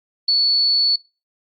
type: tone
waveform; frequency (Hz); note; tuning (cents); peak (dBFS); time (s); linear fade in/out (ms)
sine; 4435; C#8; 0; -13; 0.28-0.96; 5
effects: noise-tail reverb RT60 0.3 s tail -24 dB re dry + Opus 48 kbps